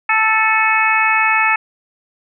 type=harmonic tone with a mistuned harmonic; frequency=440 Hz; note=A4; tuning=in tune; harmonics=2 / 3 / 4 / 5 / 6; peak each=-18 / -18 / -18 / -18 / -18 dBFS; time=0.09-1.56 s; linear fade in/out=5 ms; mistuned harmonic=6; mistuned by=-44 cents; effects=none